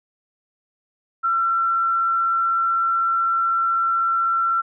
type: tone with frequency modulation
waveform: sine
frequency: 1354 Hz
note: E6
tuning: 46 cents sharp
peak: -17 dBFS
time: 1.23-4.62 s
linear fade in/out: 20 ms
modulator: 79.7 Hz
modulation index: 0.24
effects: none